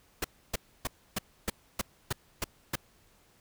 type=noise bursts; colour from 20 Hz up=pink; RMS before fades=-30 dBFS; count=9; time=0.22-2.756 s; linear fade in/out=5 ms; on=24 ms; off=290 ms; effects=pink hiss -64 dBFS RMS until 3.4 s